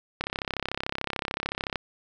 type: click train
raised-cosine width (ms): 0.3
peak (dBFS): -12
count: 53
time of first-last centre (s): 0.21-1.758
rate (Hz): 33.6
effects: none